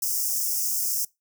white high-pass noise, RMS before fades -26 dBFS, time 0.02-1.05 s, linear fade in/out 5 ms, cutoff 5100 Hz, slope 96 dB/octave, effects noise-tail reverb RT60 0.2 s tail -23 dB re dry

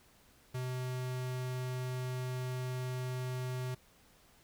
square tone, 127.2 Hz, C3, 48 cents flat, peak -36 dBFS, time 0.54-3.75 s, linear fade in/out 10 ms, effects pink hiss -64 dBFS RMS until 4.43 s

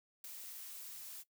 blue noise with ADSR envelope, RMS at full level -45 dBFS, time 0.24-1.24 s, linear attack 4 ms, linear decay 4 ms, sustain -4 dB, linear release 38 ms, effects noise-tail reverb RT60 0.1 s tail -17 dB re dry

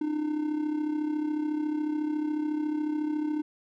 triangle tone with amplitude modulation, 302.8 Hz, D#4, 47 cents flat, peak -22 dBFS, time 0.01-3.42 s, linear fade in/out 5 ms, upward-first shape sine, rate 34 Hz, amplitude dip 60%, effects none

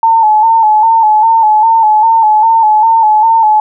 sine tone with vibrato, 880 Hz, A5, in tune, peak -4 dBFS, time 0.03-3.6 s, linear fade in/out 2 ms, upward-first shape square, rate 2.5 Hz, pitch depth 49 cents each way, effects none

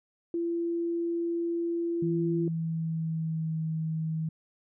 sine tone, 339.3 Hz, F4, 50 cents flat, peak -27 dBFS, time 0.34-2.48 s, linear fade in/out 2 ms
sine tone with pitch glide, 164.81 to 159.47 Hz, E3 to D#3, 0 to +43 cents, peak -28 dBFS, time 2.02-4.29 s, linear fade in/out 5 ms, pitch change -57 cents, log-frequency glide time 2.23-3.6 s
effects none

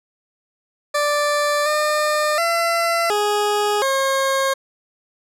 20% pulse tone with pitch steps, 587 / 604 / 676 / 415.5 / 539 Hz, D5 / D5 / E5 / G#4 / C#5, -1 / +48 / +43 / +1 / -49 cents, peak -12 dBFS, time 0.94-4.54 s, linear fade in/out 10 ms, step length 720 ms, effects low-pass 12000 Hz 12 dB/octave

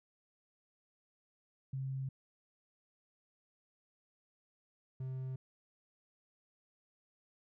sine / triangle tone pair in turn, 133.6 / 130.47 Hz, C3 / C3, +36 / -5 cents, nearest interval unison, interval 41 cents, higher first, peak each -36 / -36 dBFS, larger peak neither, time 1.73-2.09 / 5-5.36 s, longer neither, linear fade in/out 5 ms, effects none

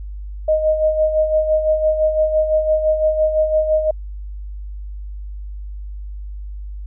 sine tone with tremolo, 622.3 Hz, D#5, in tune, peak -11 dBFS, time 0.48-3.91 s, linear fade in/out 5 ms, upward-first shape sine, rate 5.9 Hz, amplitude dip 60%, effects added 50 Hz sine -27 dBFS peak until 6.86 s

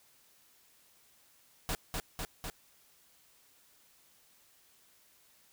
pink noise with echo, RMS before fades -34 dBFS, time 1.69-1.75 s, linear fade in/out 0 ms, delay 250 ms, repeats 3, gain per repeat -2 dB, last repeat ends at 2.5 s, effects white hiss -65 dBFS RMS until 5.52 s

